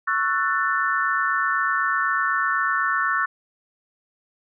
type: chord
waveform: sine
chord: F# minor seventh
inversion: second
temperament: just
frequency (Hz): 1110 / 1332 / 1480 / 1776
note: C#6 / E6 / F#6 / A6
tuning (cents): +2 / +18 / 0 / +16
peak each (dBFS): -25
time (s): 0.07-3.26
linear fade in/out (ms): 10
effects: none